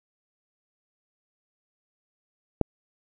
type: click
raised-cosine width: 2 ms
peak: -7 dBFS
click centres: 2.613 s
effects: none